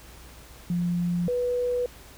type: tone pair in turn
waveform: sine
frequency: 174.61 / 491.3 Hz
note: F3 / B4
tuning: 0 / -9 cents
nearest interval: octave + tritone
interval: 1791 cents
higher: second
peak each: -23 dBFS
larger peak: neither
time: 0.7-1.28 / 1.28-1.86 s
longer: neither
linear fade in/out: 2 ms
effects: added 60 Hz sine -49 dBFS peak until 2.17 s + pink hiss -49 dBFS RMS until 2.17 s